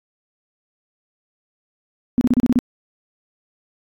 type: tone bursts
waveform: sine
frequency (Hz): 246.9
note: B3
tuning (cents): 0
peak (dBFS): -11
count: 7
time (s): 2.18-2.589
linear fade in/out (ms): 0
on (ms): 31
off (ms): 32
effects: AAC 64 kbps